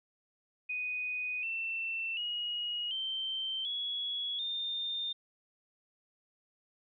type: tone with pitch steps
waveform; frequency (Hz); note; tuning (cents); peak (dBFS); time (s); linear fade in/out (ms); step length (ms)
sine; 2489 / 2683 / 2892 / 3118 / 3361 / 3623; D#7 / E7 / F#7 / G7 / G#7 / A7; 0 / +30 / -40 / -10 / +20 / +50; -33; 0.69-5.13; 10; 740
effects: none